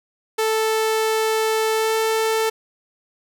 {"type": "tone with pitch glide", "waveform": "sawtooth", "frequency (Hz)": [440, 443.1], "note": ["A4", "A4"], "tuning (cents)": [0, 12], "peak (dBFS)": -14, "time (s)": [0.38, 2.5], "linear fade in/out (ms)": 10, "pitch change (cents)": 12, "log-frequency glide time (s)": [1.74, 1.95], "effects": []}